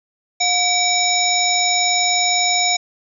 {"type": "harmonic tone with a mistuned harmonic", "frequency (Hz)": 763, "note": "G5", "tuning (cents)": -47, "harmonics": [1, 3, 5, 7, 9], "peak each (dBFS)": [-21, -21, -21, -21, -21], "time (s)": [0.4, 2.77], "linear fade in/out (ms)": 10, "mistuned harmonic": 1, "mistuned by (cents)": -110, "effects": []}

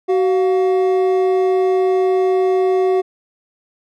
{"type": "tone pair together", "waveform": "triangle", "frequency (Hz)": [376.1, 710], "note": ["F#4", "F5"], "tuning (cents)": [28, 28], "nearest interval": "major seventh", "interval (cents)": 1100, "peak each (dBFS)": [-11, -20], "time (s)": [0.08, 3.02], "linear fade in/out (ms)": 20, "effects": []}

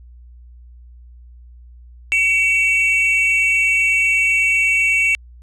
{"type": "tone pair together", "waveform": "triangle", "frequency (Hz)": [2262, 2692], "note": ["C#7", "E7"], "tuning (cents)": [34, 36], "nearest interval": "minor third", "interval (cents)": 302, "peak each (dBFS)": [-15, -14], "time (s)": [2.12, 5.15], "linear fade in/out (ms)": 0, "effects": ["added 60 Hz sine -39 dBFS peak until 5.42 s", "resampled to 24000 Hz"]}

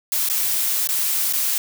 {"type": "noise with dropouts", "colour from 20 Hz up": "blue", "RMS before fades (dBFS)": -21, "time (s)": [0.12, 1.58], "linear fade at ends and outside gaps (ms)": 1, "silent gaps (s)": [[0.288, 0.298], [0.873, 0.889], [1.327, 1.335]], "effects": []}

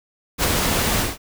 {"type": "noise with ADSR envelope", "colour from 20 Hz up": "pink", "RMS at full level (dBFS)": -17, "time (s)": [0.38, 1.18], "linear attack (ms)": 54, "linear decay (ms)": 30, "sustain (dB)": -3, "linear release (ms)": 190, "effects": []}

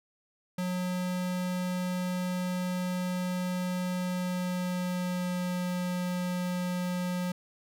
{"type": "tone with pitch glide", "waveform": "square", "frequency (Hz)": [181.3, 179.74], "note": ["F#3", "F#3"], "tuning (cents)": [-35, -50], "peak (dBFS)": -30, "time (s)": [0.58, 7.32], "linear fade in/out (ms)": 5, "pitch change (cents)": -15, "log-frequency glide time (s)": [3.97, 5.57], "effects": []}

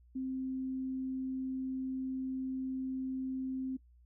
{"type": "tone", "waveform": "sine", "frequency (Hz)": 261.6, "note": "C4", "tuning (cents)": 0, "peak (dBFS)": -34, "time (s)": [0.15, 3.77], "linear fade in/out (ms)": 10, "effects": ["noise-tail reverb RT60 0.1 s tail -20 dB re dry", "added 60 Hz sine -59 dBFS peak until 4.05 s"]}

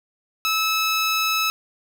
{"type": "tone", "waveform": "15% pulse", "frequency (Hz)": 1300, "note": "E6", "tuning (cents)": -24, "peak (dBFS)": -13, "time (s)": [0.45, 1.5], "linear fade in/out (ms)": 0, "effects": []}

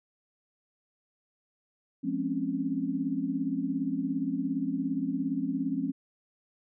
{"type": "chord", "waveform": "sine", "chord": "Db major seventh", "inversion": "first", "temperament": "just", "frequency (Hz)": [173.24, 207.9, 259.9, 277.2], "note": ["F3", "Ab3", "C4", "Db4"], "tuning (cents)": [-14, 2, -11, 0], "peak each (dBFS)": [-37, -36, -32, -31], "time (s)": [2.03, 5.92], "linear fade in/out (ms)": 20, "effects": []}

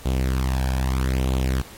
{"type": "tone with flanger", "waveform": "sawtooth", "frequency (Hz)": 64.9, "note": "C2", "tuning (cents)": -13, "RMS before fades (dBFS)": -22, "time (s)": [0.05, 1.62], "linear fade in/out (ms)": 10, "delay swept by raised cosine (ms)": [0.28, 1.26], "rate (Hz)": 0.79, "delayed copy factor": 0.55, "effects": ["pink hiss -44 dBFS RMS until 1.77 s", "AAC 48 kbps"]}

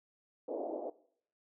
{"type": "band-pass noise", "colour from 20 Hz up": "white", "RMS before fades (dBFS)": -39, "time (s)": [0.48, 0.9], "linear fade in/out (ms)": 5, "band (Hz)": [290, 710], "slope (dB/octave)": 48, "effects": ["noise-tail reverb RT60 0.6 s tail -19 dB re dry"]}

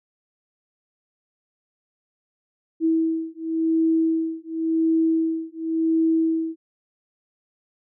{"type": "beating tone pair", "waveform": "sine", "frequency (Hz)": [323.9, 324.82], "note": ["E4", "E4"], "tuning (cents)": [-30, -25], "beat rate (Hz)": 0.92, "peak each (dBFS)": -22, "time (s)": [2.8, 6.56], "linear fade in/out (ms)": 50, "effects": []}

